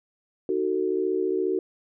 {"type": "chord", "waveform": "sine", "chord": "D# diminished", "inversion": "none", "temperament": "just", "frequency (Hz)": [311.1, 373.4, 448], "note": ["D#4", "F#4", "A4"], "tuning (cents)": [0, 16, 31], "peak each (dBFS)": [-30, -24, -29], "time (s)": [0.49, 1.59], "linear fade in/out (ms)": 2, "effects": []}